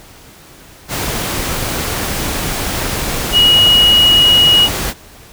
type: tone in noise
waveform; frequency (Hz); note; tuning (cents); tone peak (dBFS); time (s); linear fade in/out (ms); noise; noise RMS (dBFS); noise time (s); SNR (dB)
sine; 2900; F#7; -35; -6; 3.32-4.69; 50; pink; -19; 0.88-4.94; +10
effects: pink hiss -40 dBFS RMS until 5.32 s